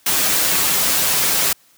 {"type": "noise with comb filter", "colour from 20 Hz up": "white", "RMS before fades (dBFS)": -17, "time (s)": [0.06, 1.53], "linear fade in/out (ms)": 5, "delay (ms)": 8.4, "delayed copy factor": -0.7, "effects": ["white hiss -54 dBFS RMS until 1.77 s", "high-pass 80 Hz 12 dB/octave"]}